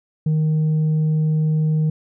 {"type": "tone with tanh clipping", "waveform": "sine", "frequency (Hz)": 155.56, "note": "D#3", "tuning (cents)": 0, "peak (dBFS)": -16, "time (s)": [0.26, 1.9], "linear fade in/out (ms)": 5, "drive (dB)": 2, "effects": []}